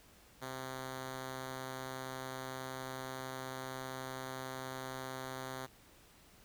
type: tone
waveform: 5% pulse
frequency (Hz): 130.81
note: C3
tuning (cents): 0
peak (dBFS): -30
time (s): 0.41-5.67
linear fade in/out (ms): 20
effects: pink hiss -62 dBFS RMS until 6.44 s